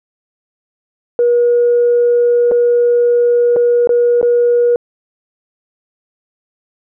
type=tone with dropouts; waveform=sine; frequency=480 Hz; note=B4; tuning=49 cents flat; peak=-7 dBFS; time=1.19-4.76 s; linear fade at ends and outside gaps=1 ms; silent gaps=2.513-2.518 / 3.562-3.566 / 3.873-3.892 / 4.214-4.228 s; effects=tanh soft clip ceiling -4 dBFS